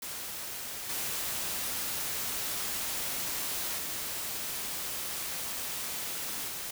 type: noise with level steps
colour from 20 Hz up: white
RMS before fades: -39 / -34 / -36 / -38 dBFS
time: 0.02-6.71 s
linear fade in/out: 5 ms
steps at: 0.89 / 3.78 / 6.48 s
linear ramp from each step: 5 ms
effects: none